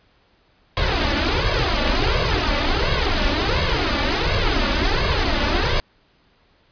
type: noise with flanger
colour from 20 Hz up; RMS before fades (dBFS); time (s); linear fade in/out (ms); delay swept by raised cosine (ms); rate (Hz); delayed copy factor
pink; -19; 0.77-5.8; 0; 1.8 to 3.5; 1.4; +0.75
effects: pink hiss -59 dBFS RMS until 6.71 s + resampled to 11025 Hz